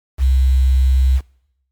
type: tone with quantisation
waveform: sine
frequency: 65.41 Hz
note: C2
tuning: in tune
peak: -10 dBFS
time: 0.18-1.21 s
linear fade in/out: 50 ms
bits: 6
effects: noise-tail reverb RT60 0.8 s tail -23 dB re dry + MP3 96 kbps